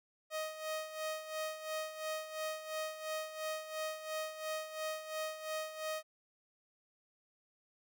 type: tone with tremolo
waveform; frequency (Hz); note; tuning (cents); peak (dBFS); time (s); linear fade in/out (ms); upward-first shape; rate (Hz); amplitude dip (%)
sawtooth; 626; D#5; +10; -32; 0.3-6.03; 50; sine; 2.9; 70
effects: none